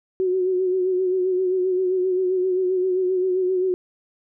sine tone with vibrato, 370 Hz, F#4, in tune, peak -18 dBFS, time 0.2-3.74 s, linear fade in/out 0 ms, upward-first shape sine, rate 7.6 Hz, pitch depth 41 cents each way, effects none

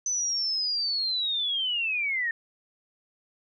sine linear sweep, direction down, 6100 to 1800 Hz, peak -25 dBFS, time 0.06-2.31 s, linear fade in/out 2 ms, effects none

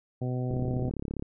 harmonic tone, 126 Hz, B2, 35 cents sharp, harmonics 1 / 2 / 3 / 4 / 5 / 6, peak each -29 / -35 / -39 / -41 / -43 / -45 dBFS, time 0.21-0.9 s, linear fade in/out 10 ms
click train, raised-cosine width 3 ms, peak -21 dBFS, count 26, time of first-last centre 0.51-1.224 s, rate 35 Hz
effects none

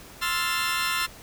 20% pulse chord, F major seventh, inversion second, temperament equal, 1046.5 / 1318.5 / 1396.9 / 1760 Hz, C6 / E6 / F6 / A6, 0 / 0 / 0 / 0 cents, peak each -25 dBFS, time 0.21-1.07 s, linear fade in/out 20 ms, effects pink hiss -46 dBFS RMS until 1.22 s

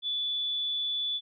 sine tone, 3461 Hz, A7, 29 cents flat, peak -28 dBFS, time 0.02-1.21 s, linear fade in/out 50 ms, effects none

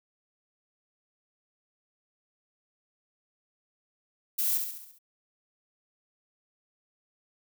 violet noise with echo, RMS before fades -28 dBFS, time 4.38-4.58 s, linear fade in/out 10 ms, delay 68 ms, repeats 6, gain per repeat -5 dB, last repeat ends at 4.988 s, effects none

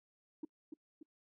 sine tone with echo, 308.4 Hz, D#4, 15 cents flat, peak -37 dBFS, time 0.43-0.45 s, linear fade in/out 5 ms, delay 290 ms, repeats 2, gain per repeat -6 dB, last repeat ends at 1.03 s, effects noise-tail reverb RT60 0.1 s tail -26 dB re dry + tanh soft clip ceiling -37 dBFS

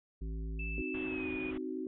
harmonic tone, 54.4 Hz, A1, 19 cents flat, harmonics 1 / 3 / 5 / 7, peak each -36 / -46 / -50 / -53 dBFS, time 0.21-0.82 s, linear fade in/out 10 ms
sine tone with pitch glide, 2637 to 2460 Hz, E7 to D#7, 0 to -20 cents, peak -40 dBFS, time 0.59-1.51 s, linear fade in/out 5 ms, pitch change -120 cents, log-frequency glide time 1.07-1.29 s
sine chord, C diminished, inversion none, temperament equal with one note detuned, 261.6 / 311.1 / 373.6 Hz, C4 / Eb4 / Gb4, 0 / 0 / +17 cents, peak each -40 dBFS, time 0.78-1.87 s, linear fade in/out 2 ms
pink low-pass noise, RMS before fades -48 dBFS, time 0.94-1.58 s, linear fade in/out 5 ms, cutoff 3400 Hz, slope 96 dB/octave
effects none

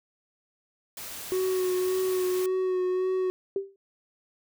white noise, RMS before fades -39 dBFS, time 0.97-2.46 s, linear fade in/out 2 ms
triangle tone with vibrato, 370 Hz, F#4, in tune, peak -22 dBFS, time 1.32-3.3 s, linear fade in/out 0 ms, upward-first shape sine, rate 1.8 Hz, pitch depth 20 cents each way
sine tone with exponential decay, 392 Hz, G4, in tune, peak -22 dBFS, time 3.56-3.76 s, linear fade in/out 2 ms, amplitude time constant 42 ms
effects none

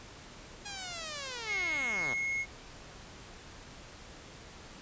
5% pulse linear sweep, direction down, 830.6 to 110 Hz, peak -27 dBFS, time 0.65-2.14 s, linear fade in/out 10 ms
triangle tone, 2167 Hz, C#7, 40 cents flat, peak -29 dBFS, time 1.46-2.46 s, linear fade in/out 50 ms
effects pink hiss -50 dBFS RMS until 4.81 s + resampled to 16000 Hz

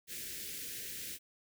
white band-stop noise, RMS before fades -43 dBFS, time 0.07-1.19 s, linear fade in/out 50 ms, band 520 to 1600 Hz, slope 48 dB/octave, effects none

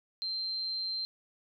sine tone, 4139 Hz, C8, 20 cents flat, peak -32 dBFS, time 0.22-1.05 s, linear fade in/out 0 ms, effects none

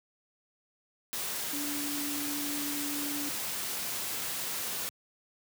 sine tone in noise, 290 Hz, D4, 22 cents flat, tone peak -36 dBFS, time 1.53-3.29 s, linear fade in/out 0 ms, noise white, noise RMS -35 dBFS, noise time 1.13-4.89 s, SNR -4 dB, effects high-pass 100 Hz 12 dB/octave

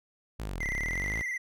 sawtooth linear two-way sweep, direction down then up, 58.27 to 31.08 to 58.27 Hz, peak -30 dBFS, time 0.39-1.22 s, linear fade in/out 10 ms, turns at 0.7 s
triangle tone with vibrato, 2018 Hz, B6, 37 cents sharp, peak -29 dBFS, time 0.6-1.38 s, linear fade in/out 10 ms, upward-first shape square, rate 19 Hz, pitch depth 52 cents each way
effects none

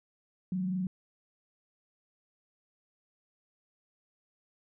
sine tone with frequency modulation, 185 Hz, F#3, in tune, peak -29 dBFS, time 0.52-0.87 s, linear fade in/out 2 ms, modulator 24.5 Hz, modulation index 0.36, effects none

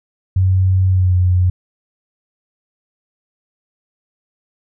sine tone with pitch glide, 93.7 to 90.56 Hz, F#2 to F#2, +22 to -37 cents, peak -10 dBFS, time 0.36-1.5 s, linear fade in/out 5 ms, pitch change -59 cents, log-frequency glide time 0.89-1.15 s, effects none

